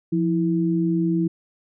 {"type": "tone pair together", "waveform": "sine", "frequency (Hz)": [173.3, 327.1], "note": ["F3", "E4"], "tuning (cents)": [-13, -13], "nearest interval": "major seventh", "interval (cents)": 1100, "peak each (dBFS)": -21, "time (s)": [0.12, 1.28], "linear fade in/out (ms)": 10, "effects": []}